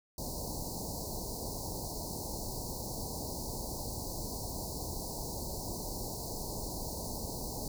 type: band-stop noise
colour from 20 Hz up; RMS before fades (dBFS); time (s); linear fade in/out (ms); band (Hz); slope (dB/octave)
pink; -39; 0.18-7.68; 2; 990 to 4200; 96
effects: none